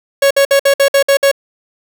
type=tone bursts; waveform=45% pulse; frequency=554.4 Hz; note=C#5; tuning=in tune; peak=-7 dBFS; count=8; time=0.22-1.315 s; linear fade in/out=5 ms; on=87 ms; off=57 ms; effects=none